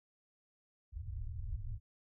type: low-pass noise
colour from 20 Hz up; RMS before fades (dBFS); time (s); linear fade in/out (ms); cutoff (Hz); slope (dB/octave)
pink; -41; 0.92-1.8; 50; 120; 96
effects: none